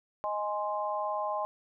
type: chord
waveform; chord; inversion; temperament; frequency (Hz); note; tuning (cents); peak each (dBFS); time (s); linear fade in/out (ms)
sine; Ab major; second; equal; 622.3 / 830.6 / 1046.5; Eb5 / Ab5 / C6; 0 / 0 / 0; -34; 0.24-1.45; 0
effects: none